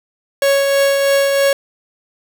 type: tone with tremolo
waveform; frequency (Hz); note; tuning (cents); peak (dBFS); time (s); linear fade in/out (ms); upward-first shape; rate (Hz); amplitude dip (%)
45% pulse; 554.4; C#5; 0; -10; 0.42-1.53; 2; triangle; 3.1; 35
effects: none